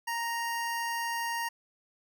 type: tone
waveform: 25% pulse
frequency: 932.3 Hz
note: A#5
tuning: in tune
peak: -27 dBFS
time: 0.07-1.49 s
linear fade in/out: 10 ms
effects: none